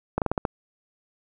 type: slowing click train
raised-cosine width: 1 ms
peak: -9 dBFS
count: 6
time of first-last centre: 0.18-0.452 s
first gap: 38 ms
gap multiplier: 1.18
effects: none